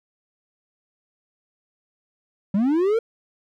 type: linear sweep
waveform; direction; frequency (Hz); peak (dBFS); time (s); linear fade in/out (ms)
triangle; up; 185 to 470.1; -15; 2.54-2.99; 5
effects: none